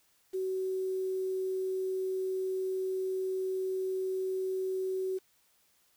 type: tone with quantisation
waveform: sine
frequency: 376.6 Hz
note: F#4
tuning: 31 cents sharp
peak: -30 dBFS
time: 0.33-5.19 s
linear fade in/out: 20 ms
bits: 9
effects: white hiss -69 dBFS RMS until 5.96 s